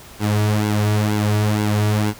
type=tone with flanger; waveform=sawtooth; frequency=105.4 Hz; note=G#2; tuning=26 cents sharp; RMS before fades=-18 dBFS; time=0.19-2.14 s; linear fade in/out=50 ms; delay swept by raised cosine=1.6 to 3.9 ms; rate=2.1 Hz; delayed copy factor=-0.7; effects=pink hiss -41 dBFS RMS until 2.19 s